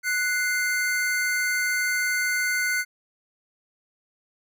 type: tone pair together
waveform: square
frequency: 1480 / 2093 Hz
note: F#6 / C7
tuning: 0 / 0 cents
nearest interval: tritone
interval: 600 cents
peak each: -26 / -26 dBFS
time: 0.03-2.85 s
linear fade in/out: 50 ms
effects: none